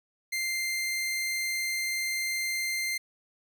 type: tone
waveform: sawtooth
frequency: 2093 Hz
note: C7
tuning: in tune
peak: -25 dBFS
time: 0.32-2.98 s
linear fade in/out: 10 ms
effects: none